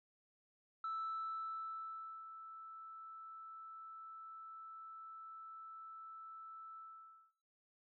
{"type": "tone with ADSR envelope", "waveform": "sine", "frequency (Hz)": 1318, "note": "E6", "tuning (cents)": -1, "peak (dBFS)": -37, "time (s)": [0.84, 7.32], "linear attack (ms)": 3, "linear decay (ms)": 1400, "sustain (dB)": -13, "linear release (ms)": 550, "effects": ["noise-tail reverb RT60 0.8 s tail -21 dB re dry", "tanh soft clip ceiling -36 dBFS"]}